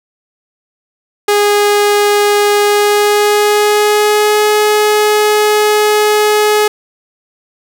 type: tone with pitch glide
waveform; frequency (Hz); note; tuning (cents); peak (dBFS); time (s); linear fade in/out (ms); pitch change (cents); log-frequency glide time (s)
sawtooth; 412.2 to 422.1; G#4 to G#4; -13 to +28; -4; 1.28-6.68; 5; +41; 2.6-4.48
effects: none